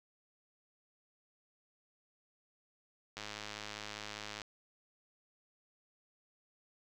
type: click train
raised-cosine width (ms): 0.2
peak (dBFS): -25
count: 132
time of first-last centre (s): 3.17-4.418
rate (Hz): 105
effects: none